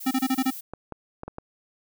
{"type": "noise", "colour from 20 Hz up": "violet", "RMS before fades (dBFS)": -38, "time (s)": [0, 0.61], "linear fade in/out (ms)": 10}
{"type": "tone bursts", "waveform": "square", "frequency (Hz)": 261.6, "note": "C4", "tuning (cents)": 0, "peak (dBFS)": -21, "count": 6, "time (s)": [0.06, 0.507], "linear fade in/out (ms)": 10, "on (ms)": 52, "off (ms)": 27}
{"type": "clicks", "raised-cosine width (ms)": 1, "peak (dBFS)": -21, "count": 5, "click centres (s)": [0.736, 0.923, 1.234, 1.28, 1.384]}
{"effects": []}